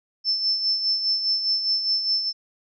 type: tone with tremolo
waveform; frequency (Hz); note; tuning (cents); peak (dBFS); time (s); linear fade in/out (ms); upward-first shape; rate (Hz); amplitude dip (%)
sine; 5300; E8; +9; -18; 0.24-2.33; 50; sine; 4.9; 55
effects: none